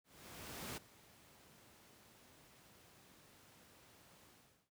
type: noise with ADSR envelope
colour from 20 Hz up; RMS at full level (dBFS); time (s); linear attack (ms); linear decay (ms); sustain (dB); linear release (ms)
pink; -45; 0.04-4.7; 730; 14; -19; 390
effects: high-pass 80 Hz 12 dB/octave